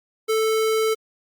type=tone; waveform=square; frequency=440 Hz; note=A4; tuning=in tune; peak=-19 dBFS; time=0.28-0.95 s; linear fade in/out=20 ms; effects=Opus 48 kbps